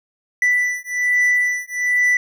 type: beating tone pair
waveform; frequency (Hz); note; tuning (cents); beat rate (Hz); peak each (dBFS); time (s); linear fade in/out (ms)
triangle; 1977 / 1978.2; B6 / B6; +1 / +2; 1.2; -17; 0.42-2.17; 2
effects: none